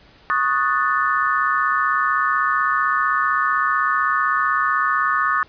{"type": "chord", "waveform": "sine", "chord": "D# half-diminished seventh", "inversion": "third", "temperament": "equal", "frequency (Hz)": [1108.7, 1244.5, 1480, 1760], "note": ["C#6", "D#6", "F#6", "A6"], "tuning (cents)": [0, 0, 0, 0], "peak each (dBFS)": [-22, -20, -24, -23], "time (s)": [0.3, 5.43], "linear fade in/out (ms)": 0, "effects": ["pink hiss -50 dBFS RMS until 5.48 s", "resampled to 11025 Hz"]}